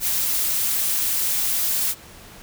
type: noise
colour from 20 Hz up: blue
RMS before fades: -22 dBFS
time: 0-1.95 s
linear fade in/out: 50 ms
effects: pink hiss -44 dBFS RMS until 2.42 s